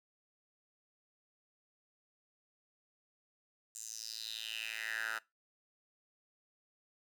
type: tone with high-pass filter sweep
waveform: 10% pulse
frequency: 111.5 Hz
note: A2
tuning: 23 cents sharp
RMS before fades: -42 dBFS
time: 3.75-5.19 s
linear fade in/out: 10 ms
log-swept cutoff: 7500 to 1300 Hz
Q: 4.8
effects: noise-tail reverb RT60 0.2 s tail -20 dB re dry